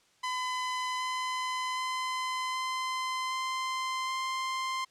sawtooth tone with pitch steps, 1011 / 1018 / 1025.1 / 1032.2 / 1039.4 / 1046.7 Hz, B5 / C6 / C6 / C6 / C6 / C6, +40 / -48 / -36 / -24 / -12 / 0 cents, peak -27 dBFS, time 0.23-4.85 s, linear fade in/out 10 ms, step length 770 ms, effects white hiss -66 dBFS RMS until 4.9 s + low-pass 7000 Hz 12 dB/octave

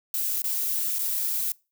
violet noise with dropouts, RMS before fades -27 dBFS, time 0.14-1.52 s, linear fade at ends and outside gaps 2 ms, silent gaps 0.42-0.441 / 0.986-0.991 s, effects noise-tail reverb RT60 0.3 s tail -24 dB re dry

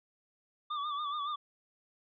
square tone with vibrato, 1174.7 Hz, D6, in tune, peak -34 dBFS, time 0.7-1.36 s, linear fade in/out 10 ms, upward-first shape sine, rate 7.1 Hz, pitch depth 69 cents each way, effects resampled to 11025 Hz

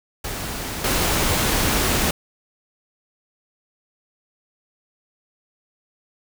pink noise with level steps, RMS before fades -29 / -20 dBFS, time 0.24-2.11 s, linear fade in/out 5 ms, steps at 0.84 s, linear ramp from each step 5 ms, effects none

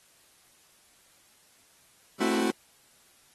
40% pulse chord, F# half-diminished seventh, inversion first, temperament equal with one note detuned, 220 / 263.3 / 329.6 / 370 Hz, A3 / C4 / E4 / F#4, 0 / +11 / 0 / 0 cents, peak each -29 / -30 / -30 / -29 dBFS, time 2.2-2.51 s, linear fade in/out 10 ms, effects white hiss -61 dBFS RMS until 3.34 s + AAC 32 kbps

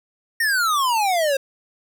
square exponential sweep, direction down, 1874 to 530 Hz, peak -18 dBFS, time 0.4-1.37 s, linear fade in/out 5 ms, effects none

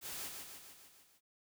white noise with echo, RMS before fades -44 dBFS, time 0.01-0.31 s, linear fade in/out 50 ms, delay 150 ms, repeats 6, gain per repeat -4 dB, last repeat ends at 1.21 s, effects none

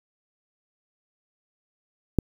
click, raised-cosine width 3 ms, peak -6 dBFS, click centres 2.187 s, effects 7-bit

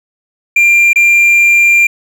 triangle tone with dropouts, 2384 Hz, D7, 25 cents sharp, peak -3 dBFS, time 0.56-1.87 s, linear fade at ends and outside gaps 5 ms, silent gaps 0.932-0.958 s, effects none

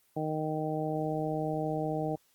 harmonic tone, 155.2 Hz, D#3, 4 cents flat, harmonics 1 / 2 / 3 / 4 / 5, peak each -35 / -35 / -36 / -36 / -37 dBFS, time 0.16-2.16 s, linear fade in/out 10 ms, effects white hiss -68 dBFS RMS until 2.34 s + Opus 24 kbps

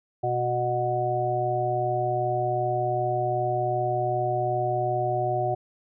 harmonic tone, 122.6 Hz, B2, 12 cents flat, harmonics 1 / 3 / 5 / 6, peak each -30 / -30 / -29 / -26 dBFS, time 0.23-5.55 s, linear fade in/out 10 ms, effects none

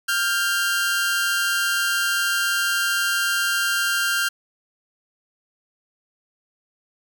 sawtooth tone pair together, 1396.9 / 1584.4 Hz, F6 / G6, 0 / +18 cents, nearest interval major second, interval 218 cents, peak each -19 dBFS, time 0.08-4.29 s, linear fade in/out 10 ms, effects none

